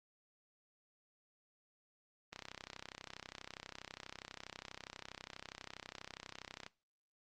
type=click train; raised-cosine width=0.2 ms; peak=-28 dBFS; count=141; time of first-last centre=2.33-6.664 s; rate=32.3 Hz; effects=noise-tail reverb RT60 0.3 s tail -19 dB re dry + Opus 32 kbps